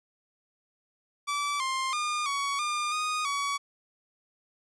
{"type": "tone with pitch steps", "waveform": "sawtooth", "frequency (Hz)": [1156, 1055, 1212, 1122, 1205, 1238, 1130], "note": ["D6", "C6", "D#6", "C#6", "D6", "D#6", "C#6"], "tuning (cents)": [-28, 14, -46, 21, 44, -9, 33], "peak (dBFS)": -24, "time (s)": [1.27, 3.58], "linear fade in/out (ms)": 20, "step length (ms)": 330, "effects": ["resampled to 22050 Hz"]}